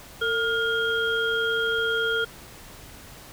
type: tone cluster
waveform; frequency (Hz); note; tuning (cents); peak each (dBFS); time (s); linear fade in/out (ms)
sine; 452.4 / 1413 / 3245; A4 / F6 / G#7; +48 / +20 / -41; -27 / -24 / -30; 0.21-2.25; 10
effects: pink hiss -45 dBFS RMS until 3.32 s